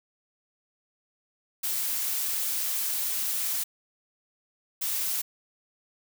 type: noise bursts at uneven times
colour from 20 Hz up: blue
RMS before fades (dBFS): -29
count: 2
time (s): 1.63-3.64 / 4.81-5.22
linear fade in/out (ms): 10
effects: none